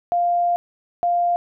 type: tone pair in turn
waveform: sine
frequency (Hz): 698.5 / 698.5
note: F5 / F5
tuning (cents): 0 / 0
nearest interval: unison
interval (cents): 0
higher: neither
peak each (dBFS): -16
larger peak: neither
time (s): 0.12-0.56 / 1.03-1.36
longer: first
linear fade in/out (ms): 0
effects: none